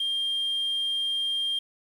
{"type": "tone", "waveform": "sine", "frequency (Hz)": 3200, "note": "G7", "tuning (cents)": 35, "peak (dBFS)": -23, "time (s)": [0, 1.59], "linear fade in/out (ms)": 5, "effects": ["tanh soft clip ceiling -23 dBFS", "9-bit"]}